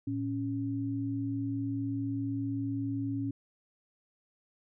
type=tone pair together; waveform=sine; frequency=112.51 / 277.2 Hz; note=A2 / C#4; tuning=+39 / 0 cents; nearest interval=octave + major third; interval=1561 cents; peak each=-35 / -32 dBFS; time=0.07-3.31 s; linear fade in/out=5 ms; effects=none